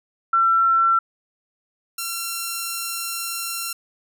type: tone pair in turn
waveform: sine / 5% pulse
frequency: 1349 / 1363.1 Hz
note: E6 / F6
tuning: +40 / -42 cents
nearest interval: unison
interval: 18 cents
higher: second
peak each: -14 dBFS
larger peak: neither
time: 0.33-0.99 / 1.98-3.73 s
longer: second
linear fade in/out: 5 ms
effects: none